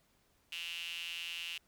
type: tone with high-pass filter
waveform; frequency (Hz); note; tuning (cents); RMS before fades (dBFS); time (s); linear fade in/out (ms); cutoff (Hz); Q
sawtooth; 170; F3; -46; -42; 0.52-1.58; 5; 2800; 8.2
effects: pink hiss -72 dBFS RMS until 1.67 s